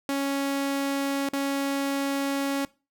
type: tone with dropouts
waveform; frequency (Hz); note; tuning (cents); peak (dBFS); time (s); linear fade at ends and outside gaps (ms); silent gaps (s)
sawtooth; 277.2; C#4; 0; -21; 0.09-2.65; 1; 1.289-1.333
effects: noise-tail reverb RT60 0.3 s tail -21 dB re dry